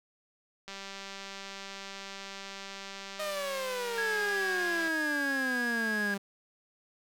click train, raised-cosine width 0.2 ms, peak -25 dBFS, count 824, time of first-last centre 0.68-4.879 s, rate 196 Hz
sawtooth exponential sweep, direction down, 622.3 to 196 Hz, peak -29 dBFS, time 3.19-6.18 s, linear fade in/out 10 ms
triangle tone with vibrato, 1648 Hz, G#6, 14 cents flat, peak -28 dBFS, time 3.98-6.14 s, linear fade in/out 0 ms, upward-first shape sine, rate 3.1 Hz, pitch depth 14 cents each way
effects none

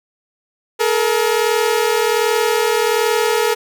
sawtooth tone pair together, 428.6 / 469.9 Hz, A4 / A#4, -45 / +14 cents, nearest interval major second, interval 159 cents, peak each -13 dBFS, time 0.79-3.55 s, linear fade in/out 20 ms, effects none

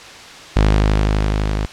sawtooth tone with level ramp, 51.91 Hz, G#1, in tune, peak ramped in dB -6 to -14 dBFS, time 0.56-1.66 s, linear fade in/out 5 ms, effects white hiss -36 dBFS RMS until 1.72 s + low-pass 5000 Hz 12 dB/octave

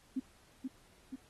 sine tone with echo, 261.6 Hz, C4, in tune, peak -31 dBFS, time 0.16-0.2 s, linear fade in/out 10 ms, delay 480 ms, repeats 2, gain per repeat -4 dB, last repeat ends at 1.16 s, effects pink hiss -65 dBFS RMS until 1.29 s + AAC 32 kbps

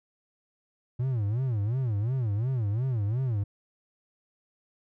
triangle tone with vibrato, 115.8 Hz, A#2, 11 cents flat, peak -23 dBFS, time 0.99-3.44 s, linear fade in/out 10 ms, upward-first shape sine, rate 2.8 Hz, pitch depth 250 cents each way, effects none

